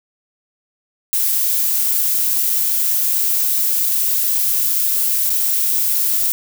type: noise with dropouts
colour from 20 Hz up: violet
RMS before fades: -17 dBFS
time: 1.13-6.32 s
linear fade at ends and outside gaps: 0 ms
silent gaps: 2.496-2.5 / 5.296-5.302 s
effects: none